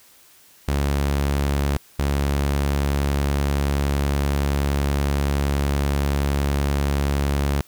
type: tone pair in turn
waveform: sawtooth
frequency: 70.6 / 70.6 Hz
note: C#2 / C#2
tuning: +32 / +32 cents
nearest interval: unison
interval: 0 cents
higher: neither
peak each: -15 dBFS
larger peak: neither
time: 0.68-1.77 / 1.99-7.61 s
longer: second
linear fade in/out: 0 ms
effects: white hiss -52 dBFS RMS until 7.67 s